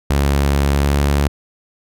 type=tone with pitch glide; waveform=sawtooth; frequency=70.3 to 71.24 Hz; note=C#2 to C#2; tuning=+25 to +48 cents; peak=-9 dBFS; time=0.1-1.28 s; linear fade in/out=5 ms; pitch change=+23 cents; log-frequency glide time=0.71-0.93 s; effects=none